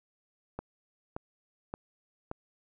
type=click train; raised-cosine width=1 ms; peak=-22 dBFS; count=4; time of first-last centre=0.59-2.314 s; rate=1.74 Hz; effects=none